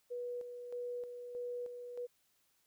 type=tone with tremolo; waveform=sine; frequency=487.6 Hz; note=B4; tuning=22 cents flat; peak=-38 dBFS; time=0.1-2.07 s; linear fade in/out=20 ms; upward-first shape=square; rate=1.6 Hz; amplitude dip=50%; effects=white hiss -75 dBFS RMS until 2.66 s